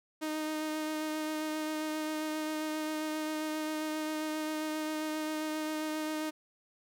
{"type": "tone with vibrato", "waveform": "sawtooth", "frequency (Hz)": 309.6, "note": "D#4", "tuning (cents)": -9, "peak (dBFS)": -29, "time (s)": [0.21, 6.31], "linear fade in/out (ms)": 20, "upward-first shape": "sine", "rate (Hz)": 7.5, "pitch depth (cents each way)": 13, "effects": []}